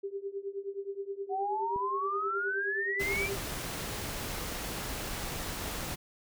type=tone with tremolo; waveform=sine; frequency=396 Hz; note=G4; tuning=18 cents sharp; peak=-31 dBFS; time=0.03-3.38 s; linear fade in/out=10 ms; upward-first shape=triangle; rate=9.5 Hz; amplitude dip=95%
type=exponential sweep; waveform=sine; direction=up; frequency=733 to 2400 Hz; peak=-30 dBFS; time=1.29-3.3 s; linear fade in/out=50 ms
type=click; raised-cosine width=3 ms; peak=-31 dBFS; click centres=1.761 s
type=noise; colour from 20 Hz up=pink; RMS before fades=-37 dBFS; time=2.99-5.96 s; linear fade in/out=20 ms
effects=none